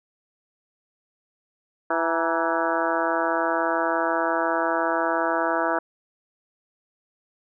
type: harmonic tone with a mistuned harmonic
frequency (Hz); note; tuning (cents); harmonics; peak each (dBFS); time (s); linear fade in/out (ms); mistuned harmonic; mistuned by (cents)
165.8; E3; +10; 2 / 3 / 4 / 5 / 6 / 7 / 8 / 9 / 10; -29 / -31 / -26 / -32 / -28 / -32 / -30 / -30 / -34; 1.9-5.79; 5; 6; -72
effects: none